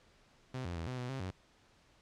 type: tone with pitch steps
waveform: sawtooth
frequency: 128.7 / 87 / 82.6 / 127.2 / 124.1 / 133.4 / 92.9 Hz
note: C3 / F2 / E2 / C3 / B2 / C3 / F#2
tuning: -28 / -6 / +4 / -48 / +9 / +34 / +7 cents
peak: -34 dBFS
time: 0.54-1.31 s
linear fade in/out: 5 ms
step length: 110 ms
effects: pink hiss -66 dBFS RMS until 2.01 s + low-pass 6000 Hz 12 dB/octave